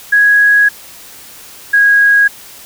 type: tone pair in turn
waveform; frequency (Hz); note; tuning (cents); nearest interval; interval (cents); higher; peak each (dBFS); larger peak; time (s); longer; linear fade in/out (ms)
sine; 1661.2 / 1645.9; G#6 / G#6; 0 / -16; unison; 16; first; -5; neither; 0.12-0.69 / 1.73-2.28; first; 10
effects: white hiss -35 dBFS RMS until 2.65 s